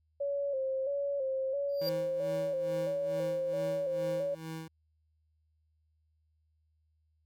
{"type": "tone with vibrato", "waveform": "sine", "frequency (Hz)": 547, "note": "C#5", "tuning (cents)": -23, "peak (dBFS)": -30, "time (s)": [0.2, 4.35], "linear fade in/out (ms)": 10, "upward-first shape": "square", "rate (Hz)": 1.5, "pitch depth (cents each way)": 54}
{"type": "tone with exponential growth", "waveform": "square", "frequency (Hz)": 4742, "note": "D8", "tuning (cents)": 16, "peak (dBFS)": -32, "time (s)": [1.69, 1.89], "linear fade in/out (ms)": 1, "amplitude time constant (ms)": 43}
{"type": "tone with tremolo", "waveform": "25% pulse", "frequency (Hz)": 161.1, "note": "E3", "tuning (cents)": -39, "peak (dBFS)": -34, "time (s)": [1.81, 4.68], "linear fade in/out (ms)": 5, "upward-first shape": "sine", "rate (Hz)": 2.3, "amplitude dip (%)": 80}
{"effects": ["added 78 Hz sine -70 dBFS peak until 7.25 s"]}